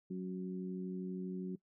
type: harmonic tone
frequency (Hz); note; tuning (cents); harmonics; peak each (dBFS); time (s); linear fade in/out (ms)
92.5; F#2; 0; 2 / 3 / 4; -39 / -48 / -45; 0.1-1.56; 10
effects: noise-tail reverb RT60 0.1 s tail -21 dB re dry